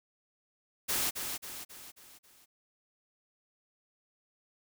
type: noise with echo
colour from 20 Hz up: white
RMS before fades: -31 dBFS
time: 0.88-1.11 s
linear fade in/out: 20 ms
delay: 270 ms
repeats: 5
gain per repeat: -6 dB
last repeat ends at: 2.46 s
effects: none